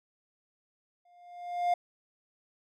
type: tone with exponential growth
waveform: triangle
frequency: 705 Hz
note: F5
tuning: 16 cents sharp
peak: -20 dBFS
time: 1.05-1.74 s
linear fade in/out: 5 ms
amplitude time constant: 150 ms
effects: none